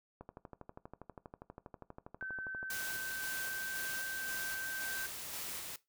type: click train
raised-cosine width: 1 ms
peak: -33 dBFS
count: 31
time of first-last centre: 0.21-2.629 s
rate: 12.4 Hz
type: tone with pitch glide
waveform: sine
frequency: 1537 to 1555.8 Hz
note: G6 to G6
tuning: -35 to -14 cents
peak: -39 dBFS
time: 2.21-5.06 s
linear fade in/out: 0 ms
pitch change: +21 cents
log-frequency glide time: 2.38-3.86 s
type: noise with tremolo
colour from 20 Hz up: white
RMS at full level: -42 dBFS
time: 2.7-5.76 s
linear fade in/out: 2 ms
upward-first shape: square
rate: 1.9 Hz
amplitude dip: 25%
effects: noise-tail reverb RT60 0.2 s tail -18 dB re dry